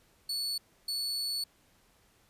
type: tone bursts at uneven times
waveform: 40% pulse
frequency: 4435 Hz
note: C#8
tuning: in tune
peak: -30 dBFS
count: 2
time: 0.29-0.58 / 0.88-1.44 s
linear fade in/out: 5 ms
effects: pink hiss -66 dBFS RMS until 2.29 s + resampled to 32000 Hz